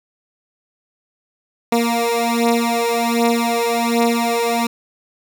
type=beating tone pair; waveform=15% pulse; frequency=233.2 / 234.5 Hz; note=A#3 / A#3; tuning=+1 / +11 cents; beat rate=1.3 Hz; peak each=-12 dBFS; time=1.72-4.67 s; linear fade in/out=5 ms; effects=none